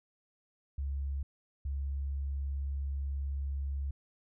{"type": "tone pair in turn", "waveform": "sine", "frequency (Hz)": [69.3, 69.3], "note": ["C#2", "C#2"], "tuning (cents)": [0, 0], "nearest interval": "unison", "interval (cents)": 0, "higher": "neither", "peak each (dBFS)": [-32, -32], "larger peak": "neither", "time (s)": [[0.78, 1.23], [1.65, 3.91]], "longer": "second", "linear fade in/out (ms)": 5, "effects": []}